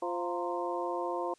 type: harmonic tone with a mistuned harmonic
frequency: 174.61 Hz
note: F3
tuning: in tune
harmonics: 2 / 3 / 4 / 5 / 6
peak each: -36 / -37 / -38 / -38 / -39 dBFS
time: 0.02-1.34 s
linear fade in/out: 5 ms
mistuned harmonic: 5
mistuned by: +97 cents
effects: white hiss -66 dBFS RMS until 1.38 s + resampled to 22050 Hz